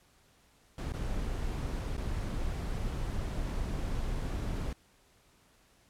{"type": "noise with dropouts", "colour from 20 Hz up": "brown", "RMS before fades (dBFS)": -34, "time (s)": [0.78, 4.73], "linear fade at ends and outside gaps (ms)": 2, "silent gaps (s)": [[0.922, 0.936], [1.968, 1.978]], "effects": ["pink hiss -65 dBFS RMS until 5.89 s", "low-pass 12000 Hz 12 dB/octave"]}